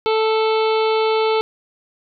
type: harmonic tone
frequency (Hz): 440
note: A4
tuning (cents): 0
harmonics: 1 / 2 / 3 / 5 / 6 / 7 / 8 / 9 / 10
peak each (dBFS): -16 / -22 / -26 / -30 / -32 / -33 / -34 / -35 / -36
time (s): 0.06-1.41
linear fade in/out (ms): 0
effects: none